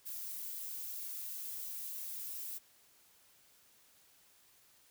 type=noise with flanger; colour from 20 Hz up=violet; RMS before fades=-43 dBFS; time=0.05-2.59 s; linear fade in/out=20 ms; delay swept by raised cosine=1.8 to 4 ms; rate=1 Hz; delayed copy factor=+0.55; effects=white hiss -66 dBFS RMS until 4.9 s